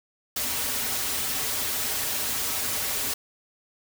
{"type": "noise with comb filter", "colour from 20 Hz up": "white", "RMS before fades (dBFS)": -28, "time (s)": [0.36, 3.14], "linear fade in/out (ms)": 5, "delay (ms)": 5.8, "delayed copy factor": -0.8, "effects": []}